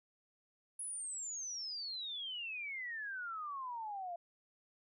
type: exponential sweep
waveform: sine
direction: down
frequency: 10548 to 677 Hz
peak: -40 dBFS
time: 0.79-4.16 s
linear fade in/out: 5 ms
effects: none